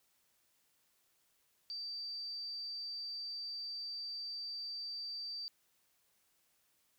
sine tone, 4653 Hz, D8, 17 cents flat, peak -40 dBFS, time 1.7-5.48 s, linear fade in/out 0 ms, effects white hiss -75 dBFS RMS until 6.98 s

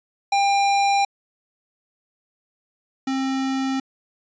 square tone pair in turn, 798 / 266.3 Hz, G5 / C4, +31 / +31 cents, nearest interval octave + perfect fifth, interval 1900 cents, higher first, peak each -17 / -22 dBFS, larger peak first, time 0.32-1.05 / 3.07-3.8 s, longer neither, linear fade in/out 5 ms, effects resampled to 16000 Hz

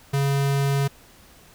square tone, 139.2 Hz, C#3, 8 cents sharp, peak -20 dBFS, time 0.13-0.88 s, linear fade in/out 10 ms, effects pink hiss -51 dBFS RMS until 1.54 s

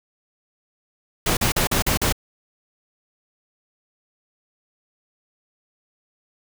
pink noise bursts, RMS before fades -20 dBFS, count 6, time 1.26-2.125 s, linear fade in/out 5 ms, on 110 ms, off 41 ms, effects none

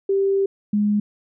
sine tone pair in turn, 392 / 207.7 Hz, G4 / G#3, 0 / 0 cents, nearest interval major seventh, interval 1100 cents, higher first, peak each -16 dBFS, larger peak neither, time 0.09-0.46 / 0.73-1 s, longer first, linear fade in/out 5 ms, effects none

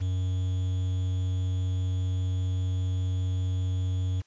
triangle tone with quantisation, 92.5 Hz, F#2, in tune, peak -23 dBFS, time 0-4.22 s, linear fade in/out 20 ms, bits 8, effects white hiss -67 dBFS RMS until 4.26 s + resampled to 16000 Hz

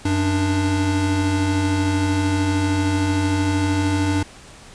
square tone pair together, 94.2 / 295.7 Hz, F#2 / D4, +32 / +12 cents, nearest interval octave + minor sixth, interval 1980 cents, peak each -21 dBFS, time 0.05-4.23 s, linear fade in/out 5 ms, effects pink hiss -43 dBFS RMS until 4.74 s + resampled to 22050 Hz

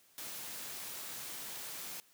white noise, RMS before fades -44 dBFS, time 0.18-2 s, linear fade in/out 0 ms, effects white hiss -66 dBFS RMS until 2.13 s + high-pass 100 Hz 12 dB/octave

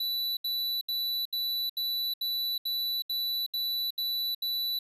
square tone bursts, 3963 Hz, B7, 5 cents sharp, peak -29 dBFS, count 11, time 0-4.79 s, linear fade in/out 5 ms, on 370 ms, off 72 ms, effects resampled to 32000 Hz

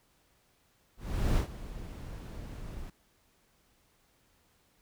brown noise with ADSR envelope, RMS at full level -26 dBFS, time 0.97-2.9 s, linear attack 400 ms, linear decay 100 ms, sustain -16 dB, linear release 4 ms, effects pink hiss -69 dBFS RMS until 4.81 s

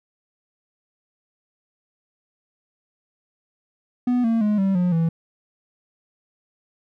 triangle tone with pitch steps, 246.9 / 227.7 / 210 / 193.71 / 178.67 / 164.79 Hz, B3 / A#3 / G#3 / G3 / F3 / E3, 0 / -40 / +19 / -20 / +40 / 0 cents, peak -15 dBFS, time 4.07-5.09 s, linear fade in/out 5 ms, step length 170 ms, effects none

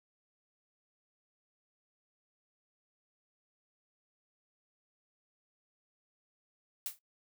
blue noise with exponential decay, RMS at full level -33 dBFS, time 6.86-6.99 s, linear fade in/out 1 ms, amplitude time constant 27 ms, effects noise-tail reverb RT60 0.1 s tail -17 dB re dry

